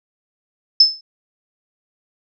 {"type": "tone with exponential decay", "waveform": "sine", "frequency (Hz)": 5250, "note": "E8", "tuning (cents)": -8, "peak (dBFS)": -3, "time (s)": [0.8, 1.01], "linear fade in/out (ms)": 5, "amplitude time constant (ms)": 44, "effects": []}